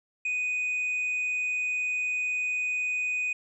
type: tone with hard clipping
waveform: sine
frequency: 2489 Hz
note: D#7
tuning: in tune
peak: -27 dBFS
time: 0.25-3.33 s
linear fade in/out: 5 ms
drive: 2 dB
effects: resampled to 22050 Hz